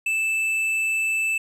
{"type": "tone with tanh clipping", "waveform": "sine", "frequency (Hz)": 2637, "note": "E7", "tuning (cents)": 0, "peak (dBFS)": -22, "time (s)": [0.06, 1.38], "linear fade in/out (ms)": 5, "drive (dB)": 8, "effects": []}